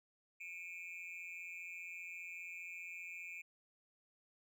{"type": "tone with amplitude modulation", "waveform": "triangle", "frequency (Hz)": 2413, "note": "D7", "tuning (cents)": 46, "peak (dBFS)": -40, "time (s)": [0.4, 3.42], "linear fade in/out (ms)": 10, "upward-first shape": "sine", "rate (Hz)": 175, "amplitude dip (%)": 100, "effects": []}